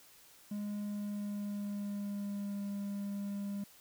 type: tone with pitch glide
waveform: triangle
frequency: 206.3 to 201 Hz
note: G#3 to G3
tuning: -11 to +44 cents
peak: -34 dBFS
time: 0.51-3.64 s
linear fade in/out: 5 ms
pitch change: -45 cents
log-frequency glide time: 0.82-2.65 s
effects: white hiss -60 dBFS RMS until 3.8 s